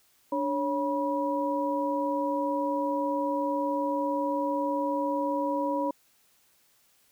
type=tone cluster; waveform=sine; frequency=292.1 / 554 / 969 Hz; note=D4 / C#5 / B5; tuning=-9 / -1 / -33 cents; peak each=-30 dBFS; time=0.32-5.91 s; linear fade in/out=5 ms; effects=white hiss -65 dBFS RMS until 7.11 s